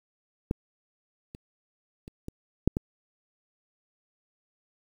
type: clicks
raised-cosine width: 3 ms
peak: -13 / -29 / -29 / -23 / -7 / -14 dBFS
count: 6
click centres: 0.511 / 1.349 / 2.079 / 2.284 / 2.676 / 2.769 s
effects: 8-bit